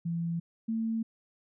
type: tone pair in turn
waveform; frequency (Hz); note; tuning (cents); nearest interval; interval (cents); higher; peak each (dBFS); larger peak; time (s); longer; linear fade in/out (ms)
sine; 168.3 / 224.7; E3 / A3; +36 / +37; perfect fourth; 501; second; -29 / -28; second; 0.05-0.4 / 0.68-1.03; neither; 10
effects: none